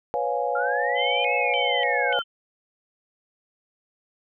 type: chord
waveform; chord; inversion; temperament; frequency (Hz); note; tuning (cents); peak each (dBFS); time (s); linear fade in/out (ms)
sine; C# dominant seventh; third; equal with one note detuned; 493.9 / 554.4 / 707.8 / 830.6; B4 / C#5 / E#5 / G#5; 0 / 0 / +23 / 0; -28; 0.14-2.19; 0
type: linear two-way sweep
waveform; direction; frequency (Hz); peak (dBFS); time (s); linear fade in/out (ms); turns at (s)
sine; up then down; 1363 to 2621 to 1363; -26; 0.55-2.22; 5; 1.35
type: tone with vibrato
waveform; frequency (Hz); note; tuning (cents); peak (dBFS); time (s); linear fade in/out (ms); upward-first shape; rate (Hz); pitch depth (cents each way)
sine; 2589; E7; -32; -26; 0.95-2.24; 50; square; 1.7; 300
effects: none